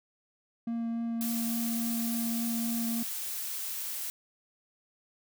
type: tone with vibrato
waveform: triangle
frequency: 231.2 Hz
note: A#3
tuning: 14 cents flat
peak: -28 dBFS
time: 0.67-3.03 s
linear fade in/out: 5 ms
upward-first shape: triangle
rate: 3.5 Hz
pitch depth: 9 cents each way
type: noise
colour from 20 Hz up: blue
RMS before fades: -36 dBFS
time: 1.21-4.1 s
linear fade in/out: 0 ms
effects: none